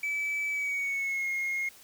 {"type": "tone with pitch glide", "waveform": "sine", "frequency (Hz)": [2302, 2148], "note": ["D7", "C7"], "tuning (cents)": [-35, 45], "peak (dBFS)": -26, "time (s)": [0.03, 1.69], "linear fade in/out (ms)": 5, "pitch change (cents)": -120, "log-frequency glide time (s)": [0.49, 1.29], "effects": ["tanh soft clip ceiling -27 dBFS", "white hiss -54 dBFS RMS until 1.83 s"]}